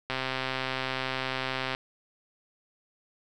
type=click train; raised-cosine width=0.3 ms; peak=-14 dBFS; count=217; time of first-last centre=0.1-1.749 s; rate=131 Hz; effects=none